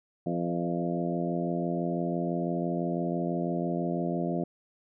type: harmonic tone with a mistuned harmonic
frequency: 86 Hz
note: F2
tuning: 26 cents flat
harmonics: 2 / 3 / 4 / 5 / 6 / 7 / 8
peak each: -31 / -34 / -34 / -40 / -40 / -37 / -37 dBFS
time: 0.26-4.44 s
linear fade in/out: 5 ms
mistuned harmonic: 7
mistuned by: +18 cents
effects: none